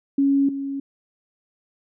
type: tone pair in turn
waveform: sine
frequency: 277.2 / 276 Hz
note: C#4 / C#4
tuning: 0 / -7 cents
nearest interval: unison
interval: 7 cents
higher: first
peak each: -15 / -25 dBFS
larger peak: first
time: 0.18-0.49 / 0.49-0.8 s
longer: neither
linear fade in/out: 5 ms
effects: none